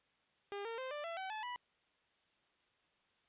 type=tone with pitch steps; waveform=sawtooth; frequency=403.3 / 457.9 / 520 / 590.5 / 670.5 / 761.3 / 864.5 / 981.6 Hz; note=G4 / A#4 / C5 / D5 / E5 / F#5 / A5 / B5; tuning=+49 / -31 / -11 / +9 / +29 / +49 / -31 / -11 cents; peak=-37 dBFS; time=0.52-1.56 s; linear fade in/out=0 ms; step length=130 ms; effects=white hiss -75 dBFS RMS until 3.28 s + resampled to 8000 Hz